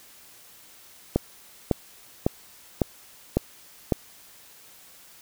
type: click train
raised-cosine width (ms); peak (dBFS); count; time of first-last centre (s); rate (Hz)
2; -6; 6; 1.16-3.922; 1.81
effects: white hiss -51 dBFS RMS until 5.21 s